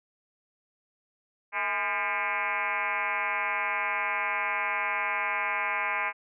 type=tone with frequency modulation; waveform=sine; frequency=1598 Hz; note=G6; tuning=33 cents sharp; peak=-26 dBFS; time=1.52-6.13 s; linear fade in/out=50 ms; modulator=192 Hz; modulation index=4.3; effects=none